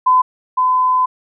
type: tone pair in turn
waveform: sine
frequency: 1015 / 1015 Hz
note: B5 / B5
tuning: +47 / +47 cents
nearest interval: unison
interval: 0 cents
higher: neither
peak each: -8 / -11 dBFS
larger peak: first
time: 0.06-0.22 / 0.57-1.06 s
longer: second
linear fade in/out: 10 ms
effects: none